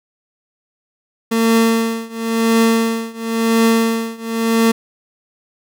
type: tone with tremolo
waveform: 30% pulse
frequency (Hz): 227.1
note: A#3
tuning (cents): -45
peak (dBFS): -7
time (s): 1.31-4.72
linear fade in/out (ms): 10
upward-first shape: triangle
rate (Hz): 0.96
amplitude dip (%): 95
effects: none